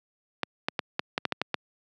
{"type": "clicks", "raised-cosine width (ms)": 0.3, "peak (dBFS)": -9, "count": 9, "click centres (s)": [0.433, 0.685, 0.792, 0.994, 1.179, 1.253, 1.323, 1.416, 1.543], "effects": ["high-pass 150 Hz 12 dB/octave"]}